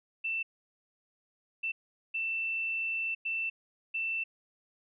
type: tone bursts at uneven times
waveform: sine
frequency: 2672 Hz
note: E7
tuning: 23 cents sharp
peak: -30 dBFS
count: 5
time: 0.24-0.43 / 1.63-1.72 / 2.14-3.15 / 3.25-3.5 / 3.94-4.24 s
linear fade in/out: 10 ms
effects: none